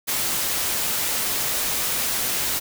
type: noise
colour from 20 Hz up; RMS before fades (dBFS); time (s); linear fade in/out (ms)
white; -24; 0.07-2.6; 20
effects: none